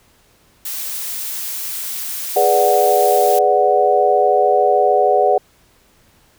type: noise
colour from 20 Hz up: blue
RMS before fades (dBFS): -25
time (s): 0.65-3.39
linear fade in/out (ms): 5
type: chord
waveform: sine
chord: G# half-diminished seventh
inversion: none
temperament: equal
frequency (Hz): 415.3 / 493.9 / 587.3 / 740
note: G#4 / B4 / D5 / F#5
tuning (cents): 0 / 0 / 0 / 0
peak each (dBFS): -17 / -18 / -17 / -14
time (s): 2.36-5.38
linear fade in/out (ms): 5
effects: pink hiss -54 dBFS RMS until 6.38 s